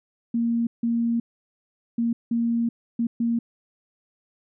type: tone bursts at uneven times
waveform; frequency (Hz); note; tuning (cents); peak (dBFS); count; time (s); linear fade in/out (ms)
sine; 233.1; A#3; 0; -20; 6; 0.34-0.67 / 0.83-1.2 / 1.98-2.13 / 2.31-2.69 / 2.99-3.07 / 3.2-3.39; 5
effects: none